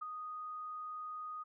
sine tone with ADSR envelope, 1242 Hz, D#6, 3 cents flat, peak -36 dBFS, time 0.01-1.44 s, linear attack 16 ms, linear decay 6 ms, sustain -5 dB, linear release 20 ms, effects none

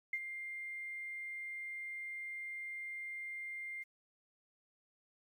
sine tone with ADSR envelope, 2100 Hz, C7, 6 cents sharp, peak -32 dBFS, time 0.13-3.84 s, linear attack 4 ms, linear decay 50 ms, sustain -9 dB, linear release 19 ms, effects 11-bit

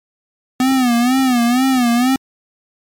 square tone with vibrato, 250 Hz, B3, 21 cents sharp, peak -12 dBFS, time 0.6-2.16 s, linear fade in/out 2 ms, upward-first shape sine, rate 2.1 Hz, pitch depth 110 cents each way, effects MP3 96 kbps

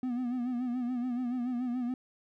triangle tone with vibrato, 246.9 Hz, B3, in tune, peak -28 dBFS, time 0.03-1.94 s, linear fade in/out 2 ms, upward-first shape sine, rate 7 Hz, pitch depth 68 cents each way, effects none

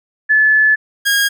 sine / sawtooth tone pair in turn, 1729 / 1632 Hz, A6 / G#6, -31 / -31 cents, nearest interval minor second, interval 100 cents, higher first, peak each -8 dBFS, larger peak neither, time 0.29-0.76 / 1.05-1.29 s, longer first, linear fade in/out 20 ms, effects none

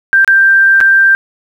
sine tone with dropouts, 1577 Hz, G6, 10 cents sharp, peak -4 dBFS, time 0.13-1.15 s, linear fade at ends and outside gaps 0 ms, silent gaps 0.246-0.277 / 0.804-0.811 s, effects 7-bit

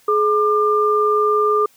sine tone pair together, 423.2 / 1197 Hz, G#4 / D6, +33 / +33 cents, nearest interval octave + tritone, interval 1800 cents, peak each -16 dBFS, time 0.08-1.66 s, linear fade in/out 5 ms, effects white hiss -54 dBFS RMS until 1.76 s

